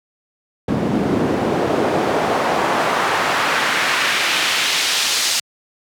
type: noise with band-pass filter sweep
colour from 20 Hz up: pink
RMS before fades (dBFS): -18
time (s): 0.68-5.4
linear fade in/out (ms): 5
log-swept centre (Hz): 220 to 5200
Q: 1
effects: high-pass 100 Hz 12 dB/octave